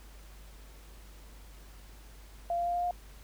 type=tone with pitch steps; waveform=sine; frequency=689 / 693.8 / 698.6 / 703.5 / 708.4 Hz; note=F5 / F5 / F5 / F5 / F5; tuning=-24 / -12 / 0 / +12 / +24 cents; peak=-28 dBFS; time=2.5-2.91 s; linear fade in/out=2 ms; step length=82 ms; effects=added 50 Hz sine -49 dBFS peak until 3.23 s + pink hiss -57 dBFS RMS until 3.23 s